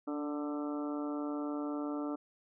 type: harmonic tone with a mistuned harmonic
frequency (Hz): 147.9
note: D3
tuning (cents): +13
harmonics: 2 / 3 / 4 / 5 / 6 / 7 / 8 / 9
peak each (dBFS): -35 / -45 / -44 / -49 / -50 / -56 / -48 / -49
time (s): 0.07-2.16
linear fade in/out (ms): 10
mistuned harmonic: 2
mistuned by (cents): -20
effects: none